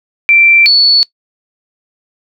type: tone pair in turn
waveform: sine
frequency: 2349 / 4434 Hz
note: D7 / C#8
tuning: 0 / 0 cents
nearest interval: major seventh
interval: 1100 cents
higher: second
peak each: -4 dBFS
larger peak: neither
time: 0.29-0.66 / 0.66-1.03 s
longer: neither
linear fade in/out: 0 ms
effects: noise-tail reverb RT60 0.1 s tail -22 dB re dry